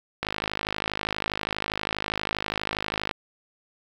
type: click train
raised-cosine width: 0.3 ms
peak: -10 dBFS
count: 152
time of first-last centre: 0.23-3.112 s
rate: 52.4 Hz
effects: 7-bit